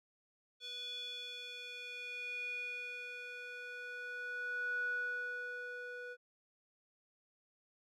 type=tone with band-pass filter sweep; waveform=square; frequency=490.4 Hz; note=B4; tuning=12 cents flat; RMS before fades=-43 dBFS; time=0.6-6.17 s; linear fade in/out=50 ms; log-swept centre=3700 to 1100 Hz; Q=7.2; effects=none